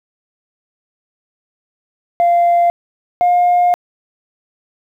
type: tone pair in turn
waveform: sine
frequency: 693 / 710 Hz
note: F5 / F5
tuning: -14 / +28 cents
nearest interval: unison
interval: 42 cents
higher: second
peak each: -7 dBFS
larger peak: neither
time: 2.2-2.7 / 3.21-3.74 s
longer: second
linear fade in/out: 0 ms
effects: tanh soft clip ceiling -7 dBFS + 8-bit